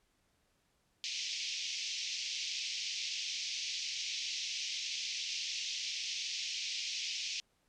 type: band-pass noise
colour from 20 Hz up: white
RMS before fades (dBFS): -39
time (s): 1.04-7.4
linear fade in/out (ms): 0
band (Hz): 2300 to 6100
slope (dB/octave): 48
effects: pink hiss -75 dBFS RMS until 7.68 s + low-pass 11000 Hz 12 dB/octave